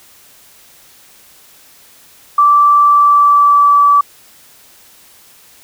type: tone with pitch glide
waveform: sine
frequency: 1166 to 1152.6 Hz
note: D6 to D6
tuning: -13 to -33 cents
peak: -5 dBFS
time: 2.38-4.01 s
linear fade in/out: 5 ms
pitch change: -20 cents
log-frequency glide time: 2.8-3.85 s
effects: white hiss -44 dBFS RMS until 5.63 s